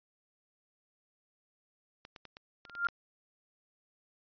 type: clicks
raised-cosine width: 0.2 ms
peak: -30 dBFS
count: 9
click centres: 2.051 / 2.162 / 2.253 / 2.369 / 2.652 / 2.697 / 2.752 / 2.849 / 2.887 s
type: tone with exponential growth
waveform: sine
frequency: 1396.9 Hz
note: F6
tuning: in tune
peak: -23 dBFS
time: 2.65-2.87 s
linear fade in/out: 1 ms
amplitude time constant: 47 ms
effects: resampled to 11025 Hz